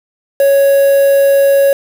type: tone with quantisation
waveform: triangle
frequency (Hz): 554.4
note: C#5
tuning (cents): 0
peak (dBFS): -4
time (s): 0.4-1.73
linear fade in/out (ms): 2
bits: 4
effects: none